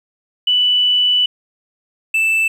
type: tone pair in turn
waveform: sine / triangle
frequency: 2973 / 2645 Hz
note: F#7 / E7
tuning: +8 / +5 cents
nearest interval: major second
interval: 203 cents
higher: first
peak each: -11 dBFS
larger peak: neither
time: 0.47-1.26 / 2.14-2.48 s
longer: first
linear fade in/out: 5 ms
effects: 8-bit